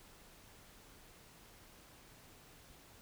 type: silence
effects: pink hiss -60 dBFS RMS until 3.01 s